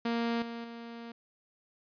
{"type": "tone with level steps", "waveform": "sawtooth", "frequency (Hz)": 233.1, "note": "A#3", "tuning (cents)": 0, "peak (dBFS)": [-25, -34, -38], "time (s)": [0.05, 1.12], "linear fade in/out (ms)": 5, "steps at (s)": [0.42, 0.64], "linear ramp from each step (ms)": 2, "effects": ["resampled to 11025 Hz"]}